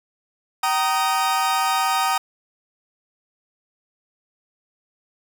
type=chord; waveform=40% pulse; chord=Eb major; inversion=first; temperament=equal with one note detuned; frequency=769.2 / 932.3 / 1244.5 Hz; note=G5 / Bb5 / Eb6; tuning=-33 / 0 / 0 cents; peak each=-22 / -23 / -22 dBFS; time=0.63-2.18 s; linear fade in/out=5 ms; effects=none